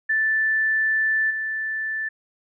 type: tone with level steps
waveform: sine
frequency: 1760 Hz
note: A6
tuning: in tune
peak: -18 / -24 dBFS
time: 0.09-2.09 s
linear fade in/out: 10 ms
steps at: 1.3 s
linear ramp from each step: 10 ms
effects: none